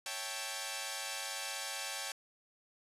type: chord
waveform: 5% pulse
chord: A dominant seventh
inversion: first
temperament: equal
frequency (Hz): 554.4 / 659.3 / 784 / 880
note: C#5 / E5 / G5 / A5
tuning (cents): 0 / 0 / 0 / 0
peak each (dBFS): -33 / -36 / -30 / -32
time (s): 0.06-2.12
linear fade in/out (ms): 2
effects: resampled to 32000 Hz